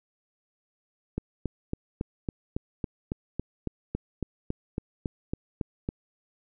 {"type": "click train", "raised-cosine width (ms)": 3, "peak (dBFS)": -16, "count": 18, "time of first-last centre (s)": [1.18, 5.889], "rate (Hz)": 3.61, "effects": []}